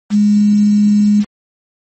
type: tone with quantisation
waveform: sine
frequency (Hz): 207.7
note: G#3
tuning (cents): 0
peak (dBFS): -7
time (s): 0.1-1.25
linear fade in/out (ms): 50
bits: 5
effects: MP3 32 kbps